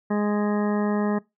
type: harmonic tone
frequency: 207.7 Hz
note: G#3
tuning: in tune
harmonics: 1 / 2 / 3 / 4 / 5 / 6 / 8 / 9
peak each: -22 / -28 / -32 / -34 / -36 / -38 / -40 / -41 dBFS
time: 0.1-1.19 s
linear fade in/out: 10 ms
effects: noise-tail reverb RT60 0.2 s tail -22 dB re dry